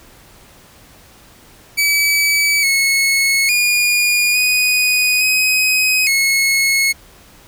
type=tone with pitch steps; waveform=sawtooth; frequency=2291 / 2189 / 2437 / 2484 / 2521 / 2181 Hz; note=D7 / C#7 / D#7 / D#7 / D#7 / C#7; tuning=-44 / -22 / -37 / -3 / +22 / -29 cents; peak=-9 dBFS; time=1.77-6.93 s; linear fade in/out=20 ms; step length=860 ms; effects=pink hiss -45 dBFS RMS until 7.47 s